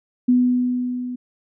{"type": "tone with level ramp", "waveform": "sine", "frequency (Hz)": 248.4, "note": "B3", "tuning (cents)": 10, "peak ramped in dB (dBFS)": [-11, -26], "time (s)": [0.28, 1.16], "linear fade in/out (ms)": 10, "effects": []}